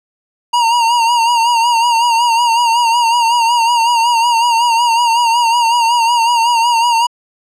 square tone with vibrato, 937 Hz, A#5, 9 cents sharp, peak -10 dBFS, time 0.53-7.07 s, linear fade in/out 10 ms, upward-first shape sine, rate 5.4 Hz, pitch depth 59 cents each way, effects low-pass 8000 Hz 12 dB/octave

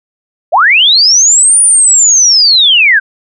sine linear two-way sweep, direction up then down, 541 to 9570 to 1499 Hz, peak -3 dBFS, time 0.52-3 s, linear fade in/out 20 ms, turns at 1.61 s, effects none

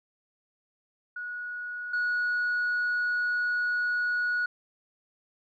sine tone pair in turn, 1459 / 1459 Hz, F#6 / F#6, -25 / -25 cents, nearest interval unison, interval 0 cents, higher neither, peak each -33 / -23 dBFS, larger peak second, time 1.16-1.93 / 1.93-4.46 s, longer second, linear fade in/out 5 ms, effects tanh soft clip ceiling -23 dBFS

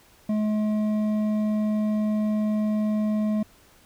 sine tone with hard clipping, 213 Hz, G#3, 44 cents sharp, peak -23 dBFS, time 0.29-3.43 s, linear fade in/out 5 ms, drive 7 dB, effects pink hiss -56 dBFS RMS until 3.85 s

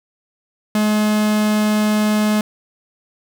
45% pulse tone, 212.3 Hz, G#3, 38 cents sharp, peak -14 dBFS, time 0.75-2.41 s, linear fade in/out 2 ms, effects none

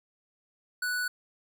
square tone, 1480 Hz, F#6, in tune, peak -29 dBFS, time 0.82-1.08 s, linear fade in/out 5 ms, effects none

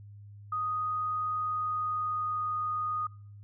sine tone with pitch glide, 1244.5 to 1236.6 Hz, D#6 to D#6, 0 to -11 cents, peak -29 dBFS, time 0.52-3.07 s, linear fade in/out 5 ms, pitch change -11 cents, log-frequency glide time 1.34-2.55 s, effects noise-tail reverb RT60 0.5 s tail -24 dB re dry + added 102 Hz sine -46 dBFS peak until 3.43 s

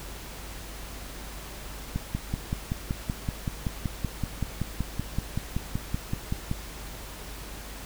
click train, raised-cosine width 5 ms, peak -15 dBFS, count 25, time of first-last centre 1.96-6.514 s, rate 5.27 Hz, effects added 50 Hz sine -41 dBFS peak until 7.85 s + pink hiss -42 dBFS RMS until 7.85 s

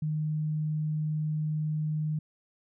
sine tone, 153.7 Hz, D#3, 21 cents flat, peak -27 dBFS, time 0.02-2.19 s, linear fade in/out 5 ms, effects none

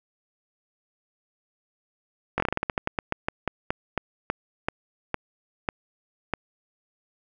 slowing click train, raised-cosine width 0.5 ms, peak -9 dBFS, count 22, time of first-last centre 2.38-6.337 s, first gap 20 ms, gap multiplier 1.19, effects none

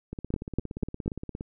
two click trains, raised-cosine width 3 ms, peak -13 / -22 dBFS, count 4 / 23, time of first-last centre 0.34-1.079 / 0.13-1.409 s, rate 4.06 / 17.2 Hz, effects none

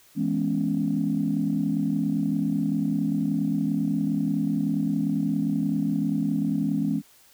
sine chord, C# minor seventh, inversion first, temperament equal with one note detuned, 164.81 / 209.9 / 246.9 / 277.2 Hz, E3 / G#3 / B3 / C#4, 0 / +19 / 0 / 0 cents, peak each -28 / -26 / -30 / -26 dBFS, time 0.15-7.02 s, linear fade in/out 50 ms, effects tanh soft clip ceiling -13 dBFS + white hiss -56 dBFS RMS until 7.33 s

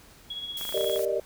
sine tone with tremolo, 3334 Hz, G#7, 6 cents sharp, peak -31 dBFS, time 0.3-0.98 s, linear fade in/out 5 ms, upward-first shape sine, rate 16 Hz, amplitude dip 50%
blue noise, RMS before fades -38 dBFS, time 0.57-1.05 s, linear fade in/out 0 ms
clicks, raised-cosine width 0.5 ms, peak -25 dBFS, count 10, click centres 0.612 / 0.652 / 0.692 / 0.725 / 0.776 / 0.81 / 0.844 / 0.897 / 0.96 / 0.993 s
sine chord, Eb major seventh, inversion first, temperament equal with one note detuned, 392 / 466.2 / 587.3 / 617.6 Hz, G4 / Bb4 / D5 / Eb5, 0 / 0 / 0 / -13 cents, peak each -30 dBFS, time 0.74-1.2 s, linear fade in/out 5 ms
effects pink hiss -53 dBFS RMS until 1.25 s

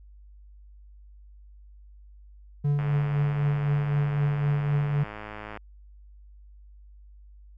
triangle tone with tremolo, 144.5 Hz, D3, 28 cents flat, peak -18 dBFS, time 2.64-5.04 s, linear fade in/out 10 ms, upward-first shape triangle, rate 3.9 Hz, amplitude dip 50%
click train, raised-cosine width 0.5 ms, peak -23 dBFS, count 296, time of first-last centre 2.79-5.573 s, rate 106 Hz
effects added 50 Hz sine -47 dBFS peak until 7.57 s

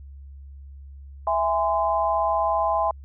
sine chord, E augmented, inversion none, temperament just, 659.3 / 824.1 / 1030.1 Hz, E5 / G#5 / B#5, 0 / -14 / -27 cents, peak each -24 dBFS, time 1.27-2.91 s, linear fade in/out 2 ms, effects added 69 Hz sine -39 dBFS peak until 3.04 s

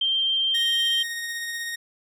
sine tone, 3157 Hz, G7, 12 cents sharp, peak -20 dBFS, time 0.01-1.03 s, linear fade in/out 5 ms
sawtooth tone with tremolo, 1862 Hz, A#6, 2 cents flat, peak -24 dBFS, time 0.54-1.76 s, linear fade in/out 10 ms, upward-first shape triangle, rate 16 Hz, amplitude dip 30%
effects resampled to 32000 Hz

